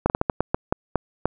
slowing click train, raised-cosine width 1 ms, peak -5 dBFS, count 10, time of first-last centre 0.06-1.256 s, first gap 39 ms, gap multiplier 1.29, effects none

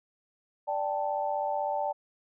sine chord, D suspended fourth, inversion none, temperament equal, 587.3 / 784 / 880 Hz, D5 / G5 / A5, 0 / 0 / 0 cents, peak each -32 dBFS, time 0.67-1.93 s, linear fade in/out 20 ms, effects none

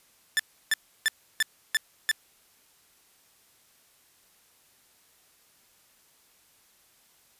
sawtooth tone bursts, 1760 Hz, A6, in tune, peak -17 dBFS, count 6, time 0.37-2.114 s, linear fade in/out 0 ms, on 24 ms, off 320 ms, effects white hiss -62 dBFS RMS until 7.39 s + resampled to 32000 Hz

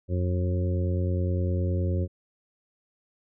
harmonic tone with a mistuned harmonic, 89.9 Hz, F#2, 49 cents flat, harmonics 1 / 2 / 3 / 4 / 5 / 6, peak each -24 / -33 / -37 / -35 / -40 / -37 dBFS, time 0.08-2.08 s, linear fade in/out 50 ms, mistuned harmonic 1, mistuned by -17 cents, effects none

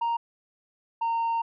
sine tone pair in turn, 932.3 / 920 Hz, A#5 / A#5, 0 / -23 cents, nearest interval unison, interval 23 cents, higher first, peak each -21 dBFS, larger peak neither, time 0.01-0.17 / 1.01-1.42 s, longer second, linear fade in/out 10 ms, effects tanh soft clip ceiling -23 dBFS

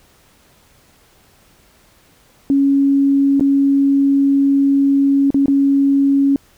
sine tone with dropouts, 277.2 Hz, C#4, in tune, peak -10 dBFS, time 2.5-6.36 s, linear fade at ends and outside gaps 1 ms, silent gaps 3.397-3.408 / 5.305-5.344 / 5.459-5.481 s, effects pink hiss -52 dBFS RMS until 6.57 s

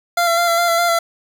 25% pulse tone with vibrato, 684 Hz, F5, 36 cents flat, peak -10 dBFS, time 0.17-0.99 s, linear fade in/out 5 ms, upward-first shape square, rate 4.9 Hz, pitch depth 22 cents each way, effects 7-bit

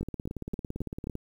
two click trains, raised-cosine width 3 ms, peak -20 / -22 dBFS, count 5 / 21, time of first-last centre 0.01-1.071 / 0.03-1.154 s, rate 3.77 / 17.8 Hz, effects 9-bit

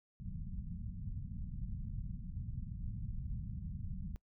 pink low-pass noise, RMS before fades -42 dBFS, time 0.2-4.16 s, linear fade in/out 0 ms, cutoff 200 Hz, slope 48 dB/octave, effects noise-tail reverb RT60 0.1 s tail -24 dB re dry

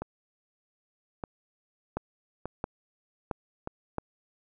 two click trains, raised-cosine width 1 ms, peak -16 / -20 dBFS, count 4 / 4, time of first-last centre 1.97-3.983 / 0.02-3.674 s, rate 1.49 / 0.821 Hz, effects none

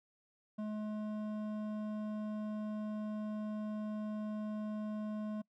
triangle tone with hard clipping, 212.8 Hz, G#3, 42 cents sharp, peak -39 dBFS, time 0.58-5.42 s, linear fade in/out 10 ms, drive 14 dB, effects noise-tail reverb RT60 0.1 s tail -25 dB re dry

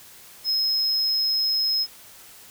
triangle tone, 5140 Hz, E8, 45 cents flat, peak -19 dBFS, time 0.44-1.87 s, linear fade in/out 50 ms, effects white hiss -47 dBFS RMS until 2.5 s

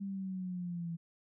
sine linear sweep, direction down, 198.9 to 165.8 Hz, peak -36 dBFS, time 0-0.97 s, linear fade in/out 20 ms, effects none

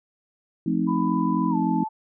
sine chord, F dominant seventh, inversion none, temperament just, 174.61 / 218.3 / 261.9 / 314.3 Hz, F3 / A3 / C4 / Eb4, 0 / -13 / +2 / +18 cents, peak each -26 dBFS, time 0.66-1.84 s, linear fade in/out 5 ms
sine tone with pitch glide, 997 to 873 Hz, B5 to A5, +16 to -14 cents, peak -27 dBFS, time 0.87-1.89 s, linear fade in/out 20 ms, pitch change -230 cents, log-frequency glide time 1.5-1.56 s
effects none

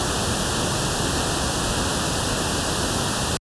pink band-stop noise, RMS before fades -22 dBFS, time 0-3.37 s, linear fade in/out 0 ms, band 1800 to 2600 Hz, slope 96 dB/octave, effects high-pass 60 Hz 12 dB/octave + resampled to 24000 Hz

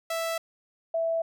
sawtooth / sine tone pair in turn, 659.3 / 659.3 Hz, E5 / E5, 0 / 0 cents, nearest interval unison, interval 0 cents, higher neither, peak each -24 dBFS, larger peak neither, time 0.1-0.38 / 0.94-1.22 s, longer neither, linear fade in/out 5 ms, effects none

